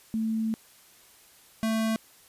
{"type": "tone pair in turn", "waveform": ["sine", "square"], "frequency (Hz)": [222, 222], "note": ["A3", "A3"], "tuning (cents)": [16, 16], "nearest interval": "unison", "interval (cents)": 0, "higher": "neither", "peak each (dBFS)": -25, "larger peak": "neither", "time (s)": [[0.14, 0.54], [1.63, 1.96]], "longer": "first", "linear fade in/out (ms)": 0, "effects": ["white hiss -56 dBFS RMS until 2.28 s", "resampled to 32000 Hz"]}